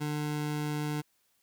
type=tone; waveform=25% pulse; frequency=149.5 Hz; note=D3; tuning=31 cents sharp; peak=-27 dBFS; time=0-1.02 s; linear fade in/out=20 ms; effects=white hiss -72 dBFS RMS until 1.42 s